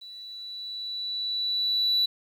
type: tone with level ramp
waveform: sine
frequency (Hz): 3951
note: B7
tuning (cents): 0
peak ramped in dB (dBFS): -41 to -18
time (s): 0.01-2.06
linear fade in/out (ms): 10
effects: tanh soft clip ceiling -18 dBFS + 10-bit

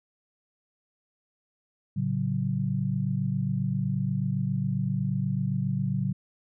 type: tone cluster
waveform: sine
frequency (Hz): 112.6 / 140.4 / 187.3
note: A2 / C#3 / F#3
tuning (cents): +40 / +22 / +21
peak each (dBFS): -31 / -28 / -29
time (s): 1.96-6.13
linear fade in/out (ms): 10
effects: none

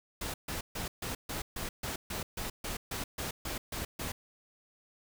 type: noise bursts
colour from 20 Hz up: pink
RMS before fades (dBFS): -37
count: 15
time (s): 0.21-4.12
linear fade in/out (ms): 5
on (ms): 130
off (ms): 140
effects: none

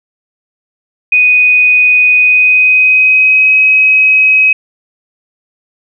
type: tone with pitch glide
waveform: sine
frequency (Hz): 2489 to 2540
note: D#7 to D#7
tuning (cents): 0 to +35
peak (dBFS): -4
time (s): 1.12-4.53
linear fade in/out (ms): 5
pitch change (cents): +35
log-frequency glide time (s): 2.16-3.55
effects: none

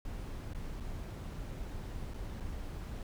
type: noise with dropouts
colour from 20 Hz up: brown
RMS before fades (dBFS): -41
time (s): 0.05-3.03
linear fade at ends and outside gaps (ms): 2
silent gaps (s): 0.535-0.547 / 0.801-0.805 / 2.138-2.142 / 2.401-2.405
effects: none

